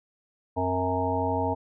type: harmonic tone with a mistuned harmonic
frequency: 92.5 Hz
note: F#2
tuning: in tune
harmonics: 1 / 3 / 5 / 7 / 9 / 10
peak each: -31 / -31 / -31 / -31 / -31 / -31 dBFS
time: 0.56-1.55 s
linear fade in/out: 20 ms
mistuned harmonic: 3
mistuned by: -64 cents
effects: none